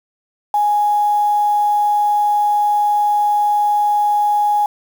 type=tone with quantisation; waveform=sine; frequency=830.6 Hz; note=G#5; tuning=in tune; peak=-12 dBFS; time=0.54-4.66 s; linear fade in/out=2 ms; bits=6; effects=none